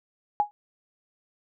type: tone with exponential decay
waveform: sine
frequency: 830.6 Hz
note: G#5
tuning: in tune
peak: -15 dBFS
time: 0.4-0.51 s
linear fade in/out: 0 ms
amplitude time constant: 22 ms
effects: none